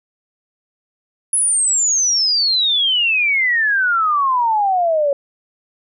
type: exponential sweep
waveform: sine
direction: down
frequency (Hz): 10490 to 552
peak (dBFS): -13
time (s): 1.33-5.13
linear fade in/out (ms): 2
effects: none